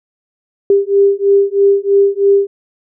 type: beating tone pair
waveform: sine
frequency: 396.7 / 399.8 Hz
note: G4 / G4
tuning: +21 / +34 cents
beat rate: 3.1 Hz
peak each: -11 dBFS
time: 0.7-2.47 s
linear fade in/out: 2 ms
effects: none